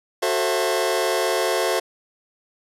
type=chord; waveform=sawtooth; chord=F# half-diminished seventh; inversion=none; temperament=just; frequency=370 / 444 / 532.8 / 666 Hz; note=F#4 / A4 / C5 / E5; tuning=0 / +16 / +31 / +18 cents; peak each=-21 dBFS; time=0.22-1.8 s; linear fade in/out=10 ms; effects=resampled to 32000 Hz